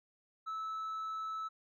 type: tone with hard clipping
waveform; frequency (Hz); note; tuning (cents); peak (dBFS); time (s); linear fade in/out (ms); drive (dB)
triangle; 1306; E6; -17; -36; 0.46-1.49; 20; 1
effects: none